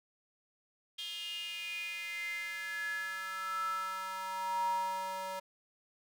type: tone with high-pass filter sweep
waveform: square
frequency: 189.1 Hz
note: F#3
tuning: 38 cents sharp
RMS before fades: -38 dBFS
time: 0.98-5.4 s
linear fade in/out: 10 ms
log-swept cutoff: 3200 to 740 Hz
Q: 9.2
effects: none